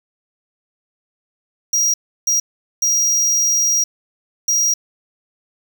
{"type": "tone bursts at uneven times", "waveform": "square", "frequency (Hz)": 5720, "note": "F8", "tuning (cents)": 41, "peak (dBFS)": -14, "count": 4, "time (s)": [[1.73, 1.94], [2.27, 2.4], [2.82, 3.84], [4.48, 4.74]], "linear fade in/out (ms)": 5, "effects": ["7-bit"]}